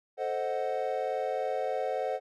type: chord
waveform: triangle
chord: A diminished seventh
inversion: none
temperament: equal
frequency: 440 / 523.3 / 622.3 / 740 Hz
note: A4 / C5 / Eb5 / Gb5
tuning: 0 / 0 / 0 / 0 cents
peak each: -34 / -31 / -34 / -32 dBFS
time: 0.17-2.2 s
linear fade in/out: 50 ms
effects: none